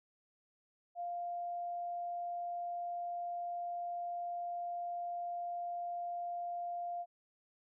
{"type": "tone", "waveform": "sine", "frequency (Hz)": 698.5, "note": "F5", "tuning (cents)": 0, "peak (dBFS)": -37, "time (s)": [0.95, 7.06], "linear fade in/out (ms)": 50, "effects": []}